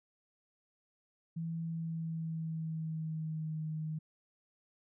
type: tone with pitch glide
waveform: sine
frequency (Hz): 164.81 to 156.28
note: E3 to D#3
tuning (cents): 0 to +8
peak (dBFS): -35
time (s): 1.36-3.99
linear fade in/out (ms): 10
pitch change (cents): -92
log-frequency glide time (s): 1.63-3.62
effects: none